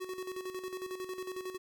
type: tone with tremolo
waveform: square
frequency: 371.1 Hz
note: F#4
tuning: 5 cents sharp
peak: -37 dBFS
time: 0-1.58 s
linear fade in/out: 20 ms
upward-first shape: square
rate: 11 Hz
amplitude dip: 60%
effects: none